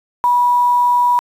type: tone with quantisation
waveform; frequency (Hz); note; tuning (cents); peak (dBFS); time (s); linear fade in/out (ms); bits
sine; 974; B5; -24; -10; 0.24-1.19; 0; 6
effects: resampled to 32000 Hz